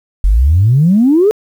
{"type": "exponential sweep", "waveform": "sine", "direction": "up", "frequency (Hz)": [43.65, 446.3], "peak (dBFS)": -5, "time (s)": [0.24, 1.31], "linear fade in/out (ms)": 0, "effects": ["tanh soft clip ceiling -1 dBFS", "7-bit"]}